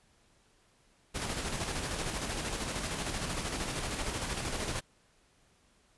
pink noise with tremolo, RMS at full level -34 dBFS, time 1.14-4.81 s, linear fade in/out 20 ms, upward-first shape square, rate 13 Hz, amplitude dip 35%, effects pink hiss -67 dBFS RMS until 5.97 s + resampled to 24000 Hz

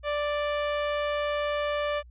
sawtooth tone, 587.3 Hz, D5, in tune, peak -22 dBFS, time 0.03-2.03 s, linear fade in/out 50 ms, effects added 60 Hz sine -47 dBFS peak until 2.1 s + resampled to 8000 Hz

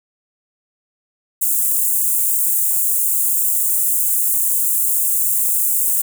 white high-pass noise, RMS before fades -17 dBFS, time 1.41-6.02 s, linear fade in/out 10 ms, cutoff 7500 Hz, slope 48 dB/octave, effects none

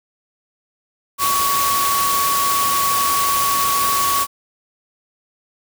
sine tone in noise, 1122 Hz, C#6, 21 cents sharp, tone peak -17 dBFS, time 1.18-4.27 s, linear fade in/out 50 ms, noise white, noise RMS -21 dBFS, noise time 1.18-4.27 s, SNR +1 dB, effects none

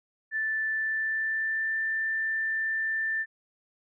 sine tone with pitch glide, 1760 to 1778.4 Hz, A6 to A6, 0 to +18 cents, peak -26 dBFS, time 0.31-3.26 s, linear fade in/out 50 ms, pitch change +18 cents, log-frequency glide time 0.7-1.79 s, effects none

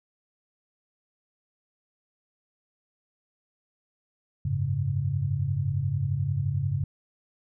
sine chord, F# suspended second, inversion none, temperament equal, 92.5 / 103.83 / 138.59 Hz, F#2 / G#2 / C#3, 0 / 0 / 0 cents, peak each -31 / -29 / -27 dBFS, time 4.45-6.84 s, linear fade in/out 5 ms, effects none

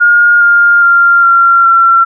sine tone with pitch steps, 1423 / 1406.7 / 1390.5 / 1374.5 / 1358.7 Hz, F6 / F6 / F6 / F6 / F6, +32 / +12 / -8 / -28 / -48 cents, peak -3 dBFS, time 0-2.05 s, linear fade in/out 20 ms, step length 410 ms, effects none

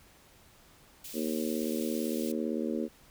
white high-pass noise, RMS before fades -44 dBFS, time 1.04-2.32 s, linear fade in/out 5 ms, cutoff 2400 Hz, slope 24 dB/octave
harmonic tone, 77.78 Hz, D#2, in tune, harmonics 3 / 4 / 5 / 6 / 7, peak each -33 / -35 / -37 / -39 / -40 dBFS, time 1.13-2.89 s, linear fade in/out 50 ms
effects pink hiss -59 dBFS RMS until 3.1 s

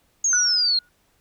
sine exponential sweep, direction down, 6700 to 4156 Hz, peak -17 dBFS, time 0.24-0.79 s, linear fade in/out 5 ms
sine tone with exponential decay, 1451 Hz, F#6, 34 cents flat, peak -19 dBFS, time 0.33-0.89 s, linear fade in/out 1 ms, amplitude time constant 120 ms
effects pink hiss -64 dBFS RMS until 1.2 s

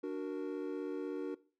triangle chord, D augmented, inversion none, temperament equal, 293.7 / 370 / 466.2 Hz, D4 / F#4 / A#4, 0 / 0 / 0 cents, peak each -38 / -38 / -40 dBFS, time 0.03-1.35 s, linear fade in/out 10 ms, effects noise-tail reverb RT60 0.4 s tail -20 dB re dry

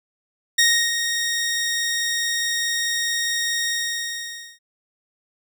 15% pulse tone with ADSR envelope, 1864.7 Hz, A#6, in tune, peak -7 dBFS, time 0.58-4.59 s, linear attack 9 ms, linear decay 320 ms, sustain -8 dB, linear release 910 ms, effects none

